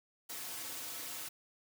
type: noise with comb filter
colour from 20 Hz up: white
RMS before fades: -43 dBFS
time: 0.29-1.29 s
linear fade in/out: 10 ms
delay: 5 ms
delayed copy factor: -0.9
effects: high-pass 150 Hz 12 dB/octave